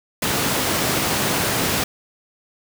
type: high-pass noise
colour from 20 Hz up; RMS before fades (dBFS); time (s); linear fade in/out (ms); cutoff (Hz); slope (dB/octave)
pink; -21; 0.22-1.84; 5; 120; 12
effects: none